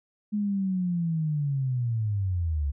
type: linear sweep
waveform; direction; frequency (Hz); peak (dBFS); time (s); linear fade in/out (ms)
sine; down; 211.3 to 67.9; -24; 0.32-2.72; 20
effects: none